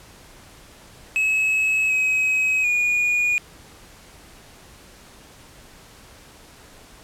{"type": "tone with pitch steps", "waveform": "triangle", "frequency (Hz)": [2575, 2542, 2445], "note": ["E7", "D#7", "D#7"], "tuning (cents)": [-41, 36, -31], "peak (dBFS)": -16, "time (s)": [1.16, 3.38], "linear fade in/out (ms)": 0, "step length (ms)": 740, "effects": ["pink hiss -47 dBFS RMS until 7.03 s", "low-pass 12000 Hz 12 dB/octave"]}